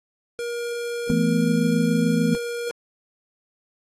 square tone, 474.2 Hz, A#4, 30 cents sharp, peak -27 dBFS, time 0.39-2.71 s, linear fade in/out 0 ms
sine chord, E suspended fourth, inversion none, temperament equal with one note detuned, 167.21 / 220 / 246.9 Hz, E3 / A3 / B3, +25 / 0 / 0 cents, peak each -22 dBFS, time 1.1-2.35 s, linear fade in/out 0 ms
effects AAC 32 kbps

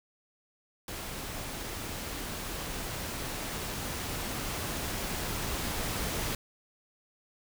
pink noise with level ramp, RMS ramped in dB -39 to -33 dBFS, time 0.88-6.35 s, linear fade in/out 2 ms, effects none

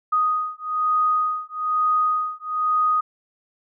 sine beating tone pair, 1244.5 / 1245.6 Hz, D#6 / D#6, 0 / +2 cents, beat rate 1.1 Hz, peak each -22 dBFS, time 0.12-3.01 s, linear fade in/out 10 ms, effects none

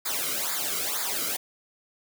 white noise with flanger, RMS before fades -29 dBFS, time 0.05-1.37 s, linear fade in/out 10 ms, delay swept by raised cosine 0.34 to 1.16 ms, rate 2.1 Hz, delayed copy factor -0.85, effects none

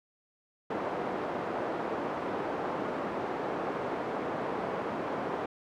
pink band-pass noise, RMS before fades -34 dBFS, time 0.7-5.46 s, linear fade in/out 5 ms, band 320 to 1000 Hz, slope 12 dB/octave, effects none

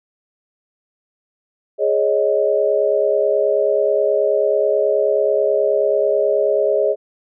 sine chord, Ab suspended fourth, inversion none, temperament just, 415.3 / 553.7 / 623 Hz, Ab4 / Db5 / Eb5, 0 / -2 / +2 cents, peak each -18 dBFS, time 1.78-6.96 s, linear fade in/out 50 ms, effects none

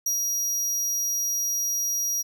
40% pulse tone with ADSR envelope, 5740 Hz, F8, 47 cents sharp, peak -21 dBFS, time 0.06-2.23 s, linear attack 5 ms, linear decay 110 ms, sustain -2 dB, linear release 22 ms, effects none

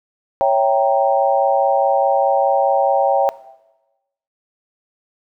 sine chord, C# diminished seventh, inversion none, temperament equal, 554.4 / 659.3 / 784 / 932.3 Hz, C#5 / E5 / G5 / Bb5, 0 / 0 / 0 / 0 cents, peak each -16 / -19 / -16 / -22 dBFS, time 0.41-3.29 s, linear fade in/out 0 ms, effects noise-tail reverb RT60 1.0 s tail -18 dB re dry

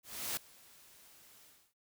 white noise with ADSR envelope, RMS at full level -36 dBFS, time 0.03-1.74 s, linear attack 340 ms, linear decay 3 ms, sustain -24 dB, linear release 300 ms, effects none

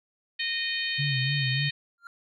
harmonic tone, 617 Hz, D#5, 15 cents flat, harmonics 3 / 4 / 5 / 6 / 7, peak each -32 / -33 / -34 / -35 / -35 dBFS, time 0.39-1.71 s, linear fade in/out 10 ms
sine tone with vibrato, 136 Hz, C#3, 33 cents flat, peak -26 dBFS, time 0.98-1.7 s, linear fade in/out 20 ms, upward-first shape sine, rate 3.4 Hz, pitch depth 100 cents each way
triangle tone with exponential growth, 1391 Hz, F6, 7 cents flat, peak -35 dBFS, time 1.98-2.07 s, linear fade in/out 1 ms, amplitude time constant 18 ms
effects none

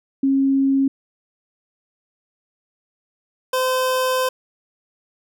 sine / 25% pulse tone pair in turn, 271.6 / 513.9 Hz, C#4 / C5, -35 / -31 cents, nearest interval major seventh, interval 1104 cents, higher second, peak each -14 dBFS, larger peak neither, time 0.23-0.88 / 3.53-4.29 s, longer second, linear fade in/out 5 ms, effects none

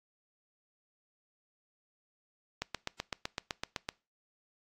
click train, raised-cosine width 0.2 ms, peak -16 dBFS, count 11, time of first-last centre 2.62-3.889 s, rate 7.88 Hz, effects noise-tail reverb RT60 0.3 s tail -24 dB re dry + AAC 48 kbps

